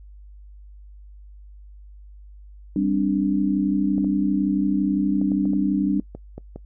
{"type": "chord", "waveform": "sine", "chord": "G suspended fourth", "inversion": "none", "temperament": "equal", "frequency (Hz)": [196, 261.6, 293.7], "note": ["G3", "C4", "D4"], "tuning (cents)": [0, 0, 0], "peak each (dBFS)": [-22, -26, -21], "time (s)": [2.76, 6], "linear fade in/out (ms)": 2}
{"type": "clicks", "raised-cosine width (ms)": 2, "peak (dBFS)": -21, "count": 9, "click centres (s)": [3.981, 4.045, 5.215, 5.318, 5.455, 5.534, 6.15, 6.38, 6.56]}
{"effects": ["noise-tail reverb RT60 0.1 s tail -23 dB re dry", "added 50 Hz sine -41 dBFS peak until 6.65 s"]}